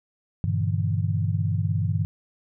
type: chord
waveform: sine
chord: E half-diminished seventh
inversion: first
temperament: just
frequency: 98.89 / 118.67 / 148.33 / 164.81 Hz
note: G2 / Bb2 / D3 / E3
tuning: +16 / +31 / +18 / 0 cents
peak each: -24 / -28 / -29 / -29 dBFS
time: 0.44-2.05 s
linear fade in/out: 0 ms
effects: none